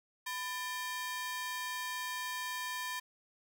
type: ring-modulated tone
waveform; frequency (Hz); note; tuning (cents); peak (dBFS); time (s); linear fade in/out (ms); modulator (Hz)
sawtooth; 1389; F6; -10; -30; 0.26-3; 10; 388
effects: none